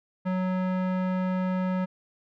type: tone with low-pass filter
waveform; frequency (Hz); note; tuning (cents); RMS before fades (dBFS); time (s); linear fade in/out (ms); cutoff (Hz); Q
square; 185; F#3; 0; -27; 0.25-1.86; 20; 1600; 0.92
effects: none